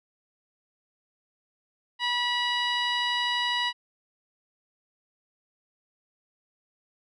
15% pulse tone with low-pass filter, 972 Hz, B5, 28 cents flat, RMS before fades -27 dBFS, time 1.99-3.73 s, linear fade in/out 50 ms, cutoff 4100 Hz, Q 1.6, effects none

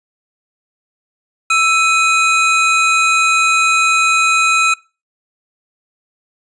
square tone pair together, 1324.3 / 2500 Hz, E6 / D#7, +8 / +8 cents, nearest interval major seventh, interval 1100 cents, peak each -14 dBFS, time 1.5-4.74 s, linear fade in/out 5 ms, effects noise-tail reverb RT60 0.3 s tail -22 dB re dry + resampled to 22050 Hz

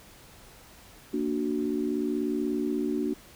sine chord, Bb augmented, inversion none, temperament equal, 233.1 / 293.7 / 370 Hz, Bb3 / D4 / F#4, 0 / 0 / 0 cents, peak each -31 / -29 / -31 dBFS, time 1.13-3.14 s, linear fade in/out 10 ms, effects pink hiss -52 dBFS RMS until 3.35 s

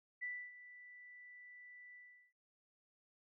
sine tone with ADSR envelope, 1975.5 Hz, B6, in tune, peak -39 dBFS, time 0.21-2.33 s, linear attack 22 ms, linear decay 280 ms, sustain -15 dB, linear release 380 ms, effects none

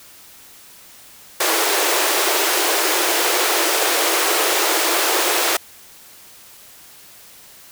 pink high-pass noise, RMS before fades -18 dBFS, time 1.4-5.57 s, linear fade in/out 5 ms, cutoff 320 Hz, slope 96 dB/octave, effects white hiss -44 dBFS RMS until 7.71 s

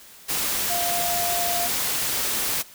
sine tone in noise, 698.5 Hz, F5, in tune, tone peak -26 dBFS, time 0.69-1.68 s, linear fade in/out 20 ms, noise white, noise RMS -25 dBFS, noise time 0.28-2.63 s, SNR -4 dB, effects white hiss -47 dBFS RMS until 2.74 s

